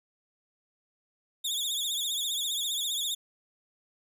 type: tone with vibrato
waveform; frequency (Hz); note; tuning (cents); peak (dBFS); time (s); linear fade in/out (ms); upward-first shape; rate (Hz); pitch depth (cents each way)
sawtooth; 3528; A7; +4; -26; 1.44-3.15; 10; triangle; 15; 130
effects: none